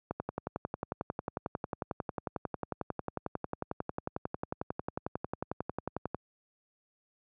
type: click train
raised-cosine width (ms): 1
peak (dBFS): -19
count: 68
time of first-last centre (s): 0.11-6.146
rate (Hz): 11.1
effects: high-pass 80 Hz 12 dB/octave